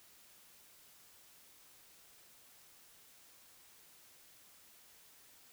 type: silence
effects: white hiss -62 dBFS RMS until 5.52 s